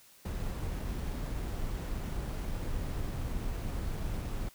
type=noise with sample-and-hold; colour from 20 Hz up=brown; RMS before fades=-35 dBFS; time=0.25-4.49 s; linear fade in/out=5 ms; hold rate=8820 Hz; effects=white hiss -59 dBFS RMS until 4.54 s